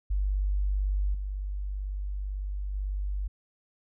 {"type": "tone with level steps", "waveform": "sine", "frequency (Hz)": 49, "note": "G1", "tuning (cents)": 0, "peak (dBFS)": [-24, -30, -28], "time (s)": [0.1, 3.28], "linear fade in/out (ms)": 10, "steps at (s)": [1.14, 2.74], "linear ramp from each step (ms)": 5, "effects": []}